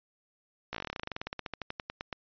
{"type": "slowing click train", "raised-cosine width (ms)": 0.3, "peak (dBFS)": -19, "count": 28, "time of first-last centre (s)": [0.73, 2.128], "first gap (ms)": 16, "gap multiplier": 1.08, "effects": ["resampled to 11025 Hz"]}